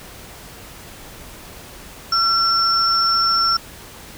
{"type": "tone pair together", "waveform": "sine", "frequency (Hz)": [1357, 5414], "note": ["E6", "E8"], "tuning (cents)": [50, 45], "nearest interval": "2 octaves", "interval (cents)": 2395, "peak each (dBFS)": -17, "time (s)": [2.12, 3.57], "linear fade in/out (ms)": 5, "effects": ["pink hiss -39 dBFS RMS until 4.17 s"]}